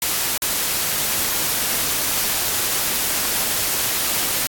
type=noise with dropouts; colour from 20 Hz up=white; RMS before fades=-21 dBFS; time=0.02-4.47 s; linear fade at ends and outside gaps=1 ms; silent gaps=0.377-0.42 s; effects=AAC 64 kbps